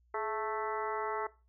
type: harmonic tone with a mistuned harmonic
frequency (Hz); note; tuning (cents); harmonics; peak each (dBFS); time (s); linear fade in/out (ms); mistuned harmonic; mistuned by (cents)
220; A3; 0; 2 / 3 / 4 / 5 / 6 / 7 / 8 / 9; -37 / -42 / -38 / -41 / -40 / -50 / -50 / -46; 0.14-1.27; 5; 2; -60
effects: noise-tail reverb RT60 0.3 s tail -19 dB re dry + added 60 Hz sine -65 dBFS peak until 1.48 s